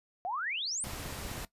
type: exponential sweep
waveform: sine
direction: up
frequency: 687 to 9397 Hz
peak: -32 dBFS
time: 0.25-0.84 s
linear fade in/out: 0 ms
type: noise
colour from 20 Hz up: pink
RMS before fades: -41 dBFS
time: 0.84-1.45 s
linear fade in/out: 2 ms
type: click train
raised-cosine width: 5 ms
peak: -32 dBFS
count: 9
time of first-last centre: 0.87-1.38 s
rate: 15.7 Hz
effects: noise-tail reverb RT60 0.1 s tail -17 dB re dry + resampled to 32000 Hz